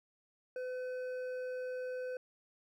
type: tone with hard clipping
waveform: sine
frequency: 506 Hz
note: B4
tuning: 42 cents sharp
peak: -39 dBFS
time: 0.56-2.17 s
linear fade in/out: 2 ms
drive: 7 dB
effects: none